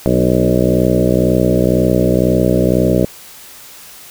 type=harmonic tone with a mistuned harmonic; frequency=62 Hz; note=B1; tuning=7 cents sharp; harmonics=1 / 2 / 3 / 4 / 5 / 6 / 7 / 8 / 9 / 10; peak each=-22 / -18 / -16 / -20 / -19 / -19 / -21 / -21 / -19 / -21 dBFS; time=0.06-3.05 s; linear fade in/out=0 ms; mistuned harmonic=5; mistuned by=-21 cents; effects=white hiss -37 dBFS RMS until 4.1 s